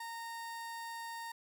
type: tone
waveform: 30% pulse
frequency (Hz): 923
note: A#5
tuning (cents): -17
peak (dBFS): -39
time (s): 0-1.32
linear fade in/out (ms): 5
effects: none